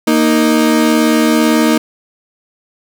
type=tone pair together; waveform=35% pulse; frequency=233.1 / 311.2 Hz; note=A#3 / D#4; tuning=0 / 0 cents; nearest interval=perfect fourth; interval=500 cents; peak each=-10 dBFS; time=0.07-1.78 s; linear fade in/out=5 ms; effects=none